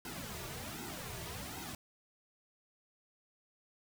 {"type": "noise with flanger", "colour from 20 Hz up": "pink", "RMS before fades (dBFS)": -44, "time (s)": [0.05, 1.75], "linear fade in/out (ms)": 2, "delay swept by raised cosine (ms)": [1.7, 3.9], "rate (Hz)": 1.3, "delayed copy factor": -0.95, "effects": []}